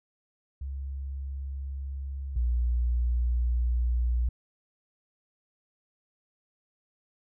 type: tone pair in turn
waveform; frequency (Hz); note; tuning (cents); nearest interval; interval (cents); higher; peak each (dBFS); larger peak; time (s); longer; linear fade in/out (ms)
sine; 68.1 / 60.15; C#2 / B1; -30 / -45; major second; 215; first; -32 / -23; second; 0.61-2.36 / 2.36-4.29; second; 5
effects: none